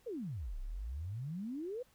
sine exponential two-way sweep, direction down then up, 520 to 30.59 to 520 Hz, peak -38 dBFS, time 0.06-1.83 s, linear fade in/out 10 ms, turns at 0.59 s, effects pink hiss -69 dBFS RMS until 1.94 s

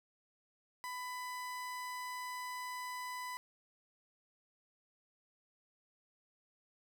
30% pulse tone, 998 Hz, B5, 18 cents sharp, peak -38 dBFS, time 0.84-3.37 s, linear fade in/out 0 ms, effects none

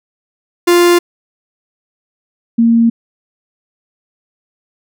45% pulse / sine tone pair in turn, 349.2 / 231 Hz, F4 / A#3, 0 / -16 cents, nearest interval perfect fifth, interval 716 cents, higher first, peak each -6 dBFS, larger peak neither, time 0.67-0.99 / 2.58-2.9 s, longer neither, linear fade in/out 10 ms, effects none

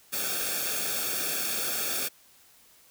white noise with comb filter, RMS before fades -30 dBFS, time 0.12-2.09 s, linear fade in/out 20 ms, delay 1 ms, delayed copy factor -0.8, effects white hiss -58 dBFS RMS until 2.9 s

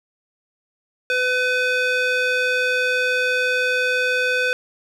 square tone with band-pass filter, 503 Hz, B4, 32 cents sharp, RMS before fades -20 dBFS, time 1.1-4.53 s, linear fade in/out 0 ms, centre 2000 Hz, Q 1.4, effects none

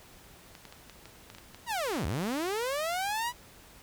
clicks, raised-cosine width 0.2 ms, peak -29 dBFS, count 9, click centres 0.552 / 0.653 / 0.725 / 0.897 / 1.056 / 1.301 / 1.349 / 1.384 / 1.546 s
sawtooth linear two-way sweep, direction down then up, 994 to 65.41 to 994 Hz, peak -26 dBFS, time 1.66-3.33 s, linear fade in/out 50 ms, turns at 2.06 s
effects pink hiss -54 dBFS RMS until 3.82 s

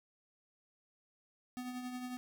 square tone with tremolo, 249.9 Hz, B3, 21 cents sharp, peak -39 dBFS, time 1.57-2.17 s, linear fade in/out 0 ms, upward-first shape triangle, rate 11 Hz, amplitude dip 50%, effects none

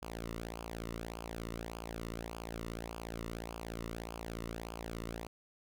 sawtooth tone with flanger, 56.9 Hz, A#1, 41 cents flat, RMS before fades -43 dBFS, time 0.02-5.27 s, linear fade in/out 5 ms, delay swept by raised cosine 0.51 to 1.27 ms, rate 1.7 Hz, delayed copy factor -0.75, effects none

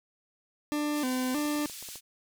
40% pulse tone with vibrato, 275.2 Hz, C#4, 12 cents flat, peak -27 dBFS, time 0.72-1.66 s, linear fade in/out 0 ms, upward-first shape square, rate 1.6 Hz, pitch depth 130 cents each way
white band-pass noise, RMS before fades -43 dBFS, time 0.92-2.01 s, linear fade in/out 50 ms, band 3000 to 11000 Hz, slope 12 dB/octave
clicks, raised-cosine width 1 ms, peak -35 dBFS, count 9, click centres 1.347 / 1.384 / 1.455 / 1.558 / 1.592 / 1.698 / 1.826 / 1.888 / 1.957 s
effects none

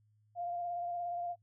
sine tone with vibrato, 698.5 Hz, F5, in tune, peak -35 dBFS, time 0.35-1.36 s, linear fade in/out 50 ms, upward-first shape square, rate 17 Hz, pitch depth 18 cents each way, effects noise-tail reverb RT60 0.1 s tail -24 dB re dry + added 106 Hz sine -67 dBFS peak until 1.42 s

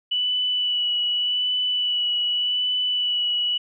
sine tone with vibrato, 2960 Hz, F#7, in tune, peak -20 dBFS, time 0.11-3.58 s, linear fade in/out 10 ms, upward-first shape sine, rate 0.85 Hz, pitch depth 17 cents each way, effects none

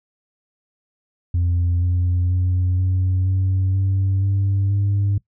sine tone with pitch steps, 87.31 / 89.04 / 90.81 / 92.61 / 94.45 / 96.32 / 98.23 / 100.18 Hz, F2 / F2 / F#2 / F#2 / F#2 / G2 / G2 / G2, 0 / +34 / -32 / +2 / +36 / -30 / +4 / +38 cents, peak -14 dBFS, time 1.34-5.18 s, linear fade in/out 5 ms, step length 480 ms, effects noise-tail reverb RT60 0.1 s tail -20 dB re dry + tanh soft clip ceiling -14 dBFS

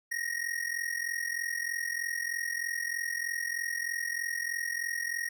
square ring-modulated tone, 1876 Hz, A#6, 11 cents sharp, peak -29 dBFS, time 0.11-5.29 s, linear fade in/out 10 ms, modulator 21.6 Hz, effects none

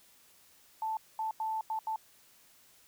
sine tone bursts at uneven times, 880 Hz, A5, in tune, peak -31 dBFS, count 5, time 0.82-0.97 / 1.19-1.31 / 1.4-1.61 / 1.7-1.79 / 1.87-1.96 s, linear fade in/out 2 ms, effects white hiss -62 dBFS RMS until 2.87 s

